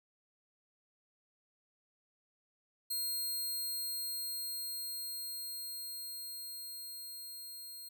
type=tone with level ramp; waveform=10% pulse; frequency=4200 Hz; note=C8; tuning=6 cents sharp; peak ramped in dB=-27 to -39 dBFS; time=2.9-7.89 s; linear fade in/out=10 ms; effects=none